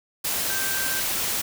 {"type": "tone in noise", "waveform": "sine", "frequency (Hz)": 1564, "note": "G6", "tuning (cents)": -4, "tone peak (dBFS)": -30, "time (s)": [0.49, 1.01], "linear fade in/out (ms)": 10, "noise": "white", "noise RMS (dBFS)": -26, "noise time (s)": [0.24, 1.42], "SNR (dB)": -7, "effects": []}